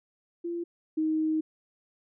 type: tone pair in turn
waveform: sine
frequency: 342.5 / 313.8 Hz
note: F4 / D#4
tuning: -34 / +15 cents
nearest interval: major second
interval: 151 cents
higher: first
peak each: -30 / -24 dBFS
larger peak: second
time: 0.44-0.64 / 0.97-1.41 s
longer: second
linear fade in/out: 10 ms
effects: none